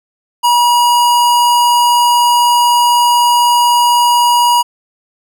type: tone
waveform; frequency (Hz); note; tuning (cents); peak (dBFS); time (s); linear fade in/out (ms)
square; 962; B5; -46; -8; 0.43-4.63; 20
effects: none